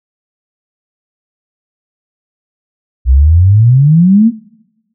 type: exponential sweep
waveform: sine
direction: up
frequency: 60.4 to 240.5 Hz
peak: -3 dBFS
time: 3.05-4.32 s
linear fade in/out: 50 ms
effects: noise-tail reverb RT60 1.0 s tail -24 dB re dry